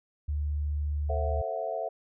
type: tone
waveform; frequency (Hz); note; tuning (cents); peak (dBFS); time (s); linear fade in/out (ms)
sine; 73.8; D2; +9; -27; 0.28-1.42; 10
type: chord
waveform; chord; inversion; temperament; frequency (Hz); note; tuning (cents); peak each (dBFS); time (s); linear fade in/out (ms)
sine; F# half-diminished seventh; first; just; 444 / 532.8 / 666 / 740; A4 / C5 / E5 / F#5; +16 / +31 / +18 / 0; -38 / -37 / -32 / -37; 1.09-1.89; 10
effects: none